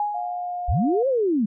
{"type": "tone with exponential decay", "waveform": "sine", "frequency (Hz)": 830.6, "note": "G#5", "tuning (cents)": 0, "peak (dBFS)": -19, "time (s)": [0, 0.74], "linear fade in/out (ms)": 2, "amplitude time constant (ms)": 160}
{"type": "tone with pitch glide", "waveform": "sine", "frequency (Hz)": [715, 710.9], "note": ["F5", "F5"], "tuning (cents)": [41, 31], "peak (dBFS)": -26, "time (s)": [0.14, 1.03], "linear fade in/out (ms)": 10, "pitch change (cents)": -10, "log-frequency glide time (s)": [0.25, 0.71]}
{"type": "linear two-way sweep", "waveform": "sine", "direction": "up then down", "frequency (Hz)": [38.64, 554.4, 195.7], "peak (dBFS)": -18, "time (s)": [0.68, 1.46], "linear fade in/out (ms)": 10, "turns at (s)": 1.08}
{"effects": []}